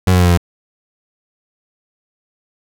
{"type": "tone with pitch steps", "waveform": "30% pulse", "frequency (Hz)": [92.5, 90.96, 89.45, 87.97, 86.51], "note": ["F#2", "F#2", "F2", "F2", "F2"], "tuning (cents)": [0, -29, 42, 13, -16], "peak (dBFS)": -6, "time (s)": [0.07, 0.375], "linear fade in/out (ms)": 5, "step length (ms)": 61, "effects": []}